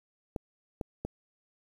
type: clicks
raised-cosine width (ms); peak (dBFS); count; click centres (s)
2; -20; 3; 0.362 / 0.812 / 1.05
effects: 9-bit